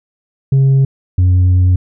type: tone pair in turn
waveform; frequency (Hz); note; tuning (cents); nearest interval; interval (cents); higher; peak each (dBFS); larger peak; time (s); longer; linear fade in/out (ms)
sine; 135.4 / 90.97; C#3 / F#2; -40 / -29; perfect fifth; 689; first; -4; neither; 0.52-0.85 / 1.18-1.76; second; 5
effects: tanh soft clip ceiling -6 dBFS